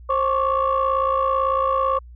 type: tone cluster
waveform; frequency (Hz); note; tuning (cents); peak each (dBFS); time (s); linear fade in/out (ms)
sine; 531 / 1094 / 1152; C5 / C#6 / D6; +25 / -23 / -34; -21; 0.09-1.99; 10
effects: tanh soft clip ceiling -11 dBFS + added 60 Hz sine -39 dBFS peak until 2.15 s